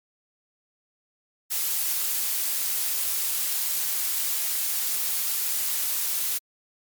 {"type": "noise", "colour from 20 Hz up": "blue", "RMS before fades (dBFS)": -26, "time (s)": [1.5, 6.39], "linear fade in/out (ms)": 20, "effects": ["MP3 96 kbps"]}